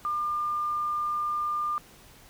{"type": "tone", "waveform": "sine", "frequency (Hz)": 1200, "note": "D6", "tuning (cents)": 37, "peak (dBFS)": -26, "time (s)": [0.05, 1.78], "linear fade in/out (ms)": 0, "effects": ["pink hiss -53 dBFS RMS until 2.29 s"]}